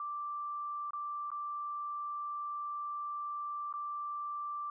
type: tone with dropouts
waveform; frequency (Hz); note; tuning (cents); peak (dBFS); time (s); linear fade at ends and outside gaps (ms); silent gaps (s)
sine; 1174.7; D6; 0; -36; 0-4.7; 2; 0.907-0.933 / 1.304-1.316 / 3.727-3.738
effects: none